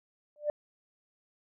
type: tone with exponential growth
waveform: sine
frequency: 594 Hz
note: D5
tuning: 20 cents sharp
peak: -22 dBFS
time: 0.36-0.5 s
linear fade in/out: 1 ms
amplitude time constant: 29 ms
effects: tanh soft clip ceiling -19 dBFS